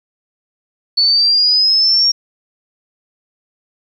sine exponential sweep, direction up, 4435 to 5588 Hz, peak -9 dBFS, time 0.97-2.12 s, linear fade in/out 10 ms, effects 8-bit

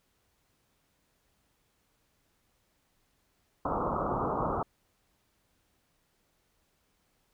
white low-pass noise, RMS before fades -31 dBFS, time 3.65-4.63 s, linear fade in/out 5 ms, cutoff 1300 Hz, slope 96 dB/octave, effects pink hiss -73 dBFS RMS until 7.33 s

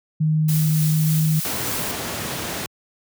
sine tone with pitch glide, 155.56 to 156.73 Hz, D#3 to D#3, 0 to +13 cents, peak -15 dBFS, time 0.2-1.4 s, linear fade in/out 10 ms, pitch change +13 cents, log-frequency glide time 0.88-1.22 s
blue noise with tremolo, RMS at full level -27 dBFS, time 0.48-1.92 s, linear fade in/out 10 ms, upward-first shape sine, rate 3.4 Hz, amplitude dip 25%
pink noise, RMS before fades -27 dBFS, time 1.45-2.66 s, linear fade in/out 0 ms
effects high-pass 100 Hz 12 dB/octave

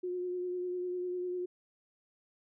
sine tone with vibrato, 360 Hz, F#4, 47 cents flat, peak -33 dBFS, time 0.03-1.46 s, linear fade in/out 10 ms, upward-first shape sine, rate 10 Hz, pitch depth 20 cents each way, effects none

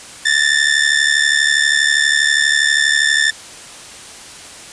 sawtooth ring-modulated tone, 1780 Hz, A6, 20 cents sharp, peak -5 dBFS, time 0.25-3.31 s, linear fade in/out 10 ms, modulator 36.2 Hz, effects white hiss -35 dBFS RMS until 4.72 s + resampled to 22050 Hz

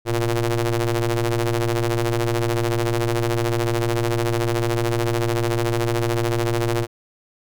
sawtooth ring-modulated tone, 118.9 Hz, A#2, 35 cents sharp, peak -12 dBFS, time 0.05-6.87 s, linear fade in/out 50 ms, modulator 231 Hz, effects none

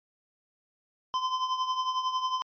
square tone with tremolo, 1028 Hz, C6, 31 cents flat, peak -25 dBFS, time 1.14-2.42 s, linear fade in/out 0 ms, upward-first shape triangle, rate 11 Hz, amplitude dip 70%, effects resampled to 11025 Hz

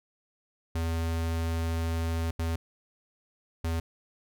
square tone bursts at uneven times, 82.41 Hz, E2, in tune, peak -28 dBFS, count 3, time 0.75-2.31 / 2.39-2.56 / 3.64-3.8 s, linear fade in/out 5 ms, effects none

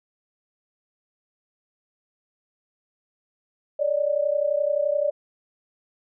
sine tone pair together, 569 / 600.6 Hz, C#5 / D5, +45 / +39 cents, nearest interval minor second, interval 94 cents, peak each -23 dBFS, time 3.79-5.11 s, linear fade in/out 10 ms, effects none

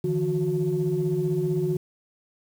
sine tone cluster, 151 / 166.6 / 365.8 Hz, D3 / E3 / F#4, +48 / +19 / -20 cents, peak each -26 / -28 / -24 dBFS, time 0.04-1.77 s, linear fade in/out 5 ms, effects tanh soft clip ceiling -15 dBFS + 8-bit

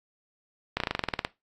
slowing click train, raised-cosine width 0.3 ms, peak -10 dBFS, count 12, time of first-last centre 0.77-1.249 s, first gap 32 ms, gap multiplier 1.06, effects noise-tail reverb RT60 0.2 s tail -19 dB re dry + AAC 48 kbps

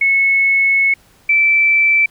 sine tone pair in turn, 2196 / 2327 Hz, C#7 / D7, -17 / -17 cents, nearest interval minor second, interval 100 cents, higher second, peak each -10 / -9 dBFS, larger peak second, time 0.01-0.94 / 1.29-2.06 s, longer first, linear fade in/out 5 ms, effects pink hiss -51 dBFS RMS until 2.1 s

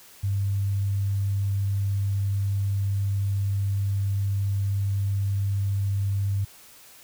sine tone, 99.2 Hz, G2, 21 cents sharp, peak -22 dBFS, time 0.23-6.45 s, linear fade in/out 10 ms, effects white hiss -50 dBFS RMS until 7.03 s

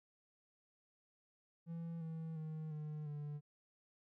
triangle tone with pitch steps, 166.9 / 161.77 / 156.81 / 151.99 / 147.32 Hz, E3 / E3 / D#3 / D#3 / D3, +22 / -32 / +14 / -40 / +6 cents, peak -40 dBFS, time 1.66-3.41 s, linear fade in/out 50 ms, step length 350 ms, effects none

